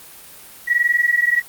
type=tone pair together; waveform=sine; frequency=1912 / 1933.1 Hz; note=A#6 / B6; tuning=+43 / -38 cents; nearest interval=unison; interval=19 cents; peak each=-17 dBFS; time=0.67-1.42 s; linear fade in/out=20 ms; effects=white hiss -41 dBFS RMS until 1.48 s + Opus 32 kbps